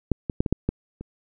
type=clicks; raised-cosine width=3 ms; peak=-7 / -13 / -7 / -12 / -6 / -9 / -23 dBFS; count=7; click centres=0.117 / 0.298 / 0.405 / 0.462 / 0.526 / 0.69 / 1.01 s; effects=none